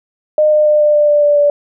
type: tone with pitch steps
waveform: sine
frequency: 610 / 605.8 / 601.6 / 597.4 / 593.3 / 589.2 / 585.2 / 581.1 Hz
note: D#5 / D#5 / D5 / D5 / D5 / D5 / D5 / D5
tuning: -34 / -46 / +42 / +29 / +18 / +6 / -6 / -18 cents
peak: -7 dBFS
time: 0.38-1.5 s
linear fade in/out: 2 ms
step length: 140 ms
effects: none